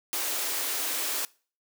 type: high-pass noise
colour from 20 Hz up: white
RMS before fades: -30 dBFS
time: 0.13-1.25 s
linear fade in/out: 0 ms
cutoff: 270 Hz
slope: 96 dB/octave
effects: noise-tail reverb RT60 0.4 s tail -23 dB re dry